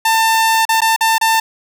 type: tone with dropouts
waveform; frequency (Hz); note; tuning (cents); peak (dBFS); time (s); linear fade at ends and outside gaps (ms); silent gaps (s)
sawtooth; 895; A5; +29; -7; 0.05-1.4; 5; 0.653-0.69 / 0.806-0.817 / 0.963-1.008 / 1.182-1.212
effects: none